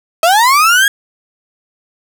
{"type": "linear sweep", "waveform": "35% pulse", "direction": "up", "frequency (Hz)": [632, 1661.2], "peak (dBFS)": -5, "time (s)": [0.23, 0.88], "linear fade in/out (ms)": 2, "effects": []}